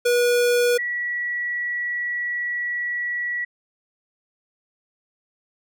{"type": "tone pair in turn", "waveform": ["square", "sine"], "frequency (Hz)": [484.4, 1937.6], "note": ["B4", "B6"], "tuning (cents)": [-34, -34], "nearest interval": "2 octaves", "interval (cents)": 2400, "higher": "second", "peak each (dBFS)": [-17, -23], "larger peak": "first", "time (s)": [[0.05, 0.78], [0.78, 3.45]], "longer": "second", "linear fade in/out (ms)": 10, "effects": []}